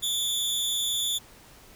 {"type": "tone with amplitude modulation", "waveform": "sawtooth", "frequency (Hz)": 3490, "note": "A7", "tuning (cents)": -15, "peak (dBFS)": -19, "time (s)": [0.02, 1.19], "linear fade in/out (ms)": 20, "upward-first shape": "sine", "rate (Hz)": 226, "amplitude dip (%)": 75, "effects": ["pink hiss -52 dBFS RMS until 1.75 s"]}